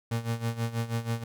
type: tone with tremolo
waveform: 35% pulse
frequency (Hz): 115.7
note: A#2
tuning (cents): -13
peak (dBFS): -24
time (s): 0.11-1.24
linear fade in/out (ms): 5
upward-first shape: sine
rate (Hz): 6.2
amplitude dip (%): 80
effects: none